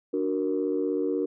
sine chord, D augmented, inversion none, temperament equal, 293.7 / 370 / 466.2 Hz, D4 / F#4 / A#4, 0 / 0 / 0 cents, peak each -28 dBFS, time 0.13-1.26 s, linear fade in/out 10 ms, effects tanh soft clip ceiling -16 dBFS

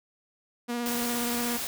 sawtooth tone with vibrato, 239.3 Hz, A#3, 46 cents sharp, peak -25 dBFS, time 0.68-1.58 s, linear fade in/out 20 ms, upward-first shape square, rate 17 Hz, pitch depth 15 cents each way
white noise, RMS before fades -33 dBFS, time 0.86-1.67 s, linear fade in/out 0 ms
effects none

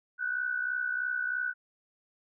sine tone pair together, 1474 / 1537.1 Hz, F#6 / G6, -7 / -34 cents, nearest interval minor second, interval 73 cents, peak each -30 / -35 dBFS, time 0.18-1.54 s, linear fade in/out 50 ms, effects none

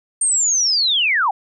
sine linear sweep, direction down, 8790 to 740 Hz, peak -14 dBFS, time 0.21-1.31 s, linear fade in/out 5 ms, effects none

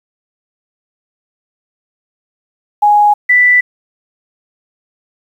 sine tone pair in turn, 830.6 / 1979.6 Hz, G#5 / B6, 0 / +4 cents, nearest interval octave + minor third, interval 1504 cents, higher second, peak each -5 dBFS, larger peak neither, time 2.82-3.14 / 3.29-3.61 s, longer neither, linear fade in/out 10 ms, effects 7-bit

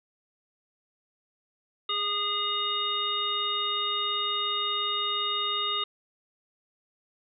harmonic tone, 410.8 Hz, G#4, 19 cents flat, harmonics 1 / 3 / 5 / 7 / 9, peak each -40 / -31 / -41 / -33 / -29 dBFS, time 1.89-5.84 s, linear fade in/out 5 ms, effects none

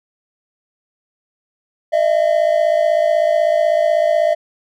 triangle tone pair together, 612.9 / 669 Hz, D#5 / E5, -26 / +25 cents, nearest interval major second, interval 151 cents, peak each -13 dBFS, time 1.92-4.35 s, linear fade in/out 20 ms, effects none

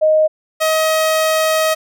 sine / sawtooth tone pair in turn, 622.3 / 632.8 Hz, D#5 / D#5, 0 / +29 cents, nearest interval unison, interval 29 cents, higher second, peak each -9 dBFS, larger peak neither, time 0.01-0.28 / 0.6-1.75 s, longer second, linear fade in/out 20 ms, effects none

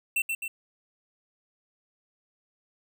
square tone with echo, 2693 Hz, E7, 36 cents sharp, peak -24 dBFS, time 0.16-0.22 s, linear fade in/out 5 ms, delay 130 ms, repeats 2, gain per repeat -4 dB, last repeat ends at 0.48 s, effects none

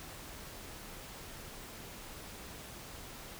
silence, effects pink hiss -48 dBFS RMS until 3.39 s

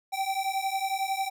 square beating tone pair, 770 / 781 Hz, G5 / G5, -31 / -7 cents, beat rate 11 Hz, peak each -31 dBFS, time 0.12-1.3 s, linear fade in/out 20 ms, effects none

